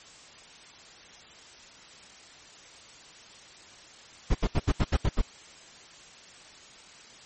brown noise bursts, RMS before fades -22 dBFS, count 8, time 4.3-5.217 s, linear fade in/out 10 ms, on 49 ms, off 75 ms, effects white hiss -50 dBFS RMS until 7.25 s + MP3 32 kbps

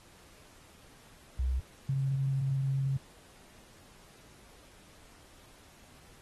sine tone pair in turn, 64 / 135.61 Hz, C2 / C#3, -38 / -38 cents, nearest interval octave + minor second, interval 1300 cents, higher second, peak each -27 dBFS, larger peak neither, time 1.39-1.6 / 1.89-2.97 s, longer second, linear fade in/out 5 ms, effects pink hiss -58 dBFS RMS until 6.21 s + AAC 32 kbps

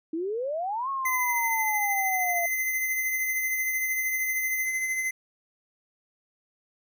sine exponential two-way sweep, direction up then down, 311.1 to 1100 to 680 Hz, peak -27 dBFS, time 0.13-2.46 s, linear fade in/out 5 ms, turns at 0.89 s
sine tone, 14917 Hz, A#9, in tune, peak -32 dBFS, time 1.05-4.66 s, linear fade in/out 10 ms
square tone with tremolo, 2053 Hz, C7, 33 cents flat, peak -25 dBFS, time 1.05-5.11 s, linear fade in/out 5 ms, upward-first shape triangle, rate 13 Hz, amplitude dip 45%
effects none

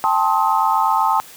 sine chord, A half-diminished seventh, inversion third, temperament just, 792 / 880 / 1056 / 1267.2 Hz, G5 / A5 / C6 / Eb6, +18 / 0 / +16 / +31 cents, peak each -21 / -17 / -20 / -21 dBFS, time 0.04-1.2 s, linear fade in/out 0 ms, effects white hiss -41 dBFS RMS until 1.36 s + high-pass 100 Hz 12 dB/octave

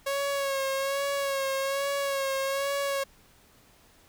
sawtooth tone with vibrato, 550 Hz, C#5, 14 cents flat, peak -23 dBFS, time 0.06-3.04 s, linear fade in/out 10 ms, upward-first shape sine, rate 1.2 Hz, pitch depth 36 cents each way, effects pink hiss -59 dBFS RMS until 4.08 s

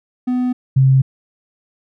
triangle / sine tone pair in turn, 250 / 133.16 Hz, B3 / C3, +21 / +31 cents, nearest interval major seventh, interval 1090 cents, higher first, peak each -13 / -8 dBFS, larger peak second, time 0.27-0.53 / 0.76-1.02 s, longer neither, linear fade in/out 10 ms, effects none

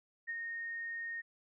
sine tone with ADSR envelope, 1850 Hz, A#6, 14 cents flat, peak -35 dBFS, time 0.27-1.22 s, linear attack 26 ms, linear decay 37 ms, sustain -3 dB, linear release 21 ms, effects none

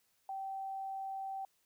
sine tone, 775 Hz, G5, 20 cents flat, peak -38 dBFS, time 0.29-1.45 s, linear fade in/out 2 ms, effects white hiss -75 dBFS RMS until 1.65 s

